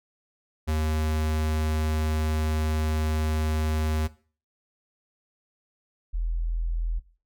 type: tone pair in turn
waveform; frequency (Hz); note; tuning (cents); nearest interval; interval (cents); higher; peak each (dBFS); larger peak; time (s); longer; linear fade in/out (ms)
square / sine; 77.78 / 41.59; D#2 / E1; 0 / +16; major seventh; 1084; first; -24; neither; 0.67-4.08 / 6.13-7; first; 20
effects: noise-tail reverb RT60 0.4 s tail -18 dB re dry